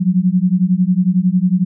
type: beating tone pair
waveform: sine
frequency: 177.3 / 188.3 Hz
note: F3 / F#3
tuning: +26 / +31 cents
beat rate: 11 Hz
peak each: -14 dBFS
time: 0-1.65 s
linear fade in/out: 20 ms
effects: none